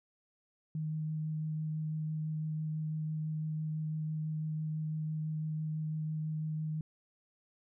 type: tone with vibrato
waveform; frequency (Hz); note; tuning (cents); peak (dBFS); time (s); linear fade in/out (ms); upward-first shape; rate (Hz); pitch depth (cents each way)
sine; 155.56; D#3; 0; -33; 0.75-6.81; 2; sine; 6; 9
effects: none